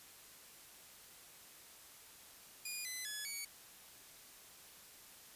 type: tone with pitch steps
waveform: 10% pulse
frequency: 2444 / 2020 / 1702 / 2249 Hz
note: D#7 / B6 / G#6 / C#7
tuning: -32 / +39 / +42 / +24 cents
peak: -33 dBFS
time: 2.65-3.45 s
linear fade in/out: 5 ms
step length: 200 ms
effects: white hiss -58 dBFS RMS until 5.35 s + resampled to 32000 Hz